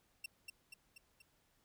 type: tone with echo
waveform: sawtooth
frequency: 2712 Hz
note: E7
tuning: 49 cents sharp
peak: -38 dBFS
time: 0.24-0.26 s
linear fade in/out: 5 ms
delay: 240 ms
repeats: 4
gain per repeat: -4 dB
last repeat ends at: 1.22 s
effects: pink hiss -75 dBFS RMS until 1.64 s